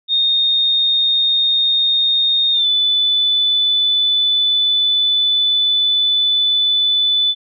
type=tone with pitch glide; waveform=sine; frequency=3686 to 3493 Hz; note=A#7 to A7; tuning=-20 to -13 cents; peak=-12 dBFS; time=0.08-7.35 s; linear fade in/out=50 ms; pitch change=-93 cents; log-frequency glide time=2.52-2.67 s; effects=none